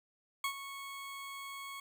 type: tone with ADSR envelope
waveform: 20% pulse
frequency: 1103 Hz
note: C#6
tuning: 9 cents flat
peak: -26 dBFS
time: 0.44-1.8 s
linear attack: 3 ms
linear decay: 84 ms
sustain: -12 dB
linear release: 4 ms
effects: 11-bit